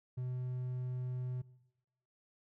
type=tone; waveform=triangle; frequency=126.1 Hz; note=B2; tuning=36 cents sharp; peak=-34 dBFS; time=0.17-1.42 s; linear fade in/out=10 ms; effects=noise-tail reverb RT60 0.9 s tail -20 dB re dry